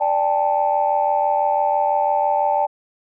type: chord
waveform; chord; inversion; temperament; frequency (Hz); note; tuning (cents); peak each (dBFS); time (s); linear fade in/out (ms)
sine; D suspended fourth; none; equal with one note detuned; 587.3 / 794 / 880; D5 / G5 / A5; 0 / +22 / 0; -21 / -19 / -19; 0-2.67; 20
effects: tanh soft clip ceiling -7 dBFS